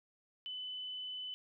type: tone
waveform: sine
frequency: 3010 Hz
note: F#7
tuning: 29 cents sharp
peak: -40 dBFS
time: 0.46-1.34 s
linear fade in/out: 0 ms
effects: none